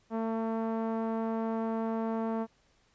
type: tone with low-pass filter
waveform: sawtooth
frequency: 224.6 Hz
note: A3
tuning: 36 cents sharp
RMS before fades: -32 dBFS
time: 0.1-2.47 s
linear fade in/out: 50 ms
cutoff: 940 Hz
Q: 1.4
effects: pink hiss -68 dBFS RMS until 2.94 s + resampled to 16000 Hz